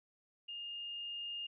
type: tone with level ramp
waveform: sine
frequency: 2828 Hz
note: F7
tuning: 21 cents sharp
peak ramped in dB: -42 to -39 dBFS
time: 0.48-1.47 s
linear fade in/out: 10 ms
effects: none